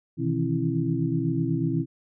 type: tone cluster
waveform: sine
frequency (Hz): 125 / 155.5 / 163.6 / 269.1 / 331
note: B2 / D#3 / E3 / C4 / E4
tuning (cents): +21 / -1 / -13 / +49 / +7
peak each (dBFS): -29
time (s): 0.17-1.86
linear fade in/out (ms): 50
effects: none